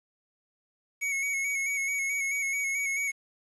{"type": "tone with vibrato", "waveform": "square", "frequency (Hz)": 2217, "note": "C#7", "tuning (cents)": 0, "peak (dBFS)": -28, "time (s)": [1.01, 3.12], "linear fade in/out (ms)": 20, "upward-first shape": "square", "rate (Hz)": 4.6, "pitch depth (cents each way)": 29, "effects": ["resampled to 24000 Hz", "9-bit"]}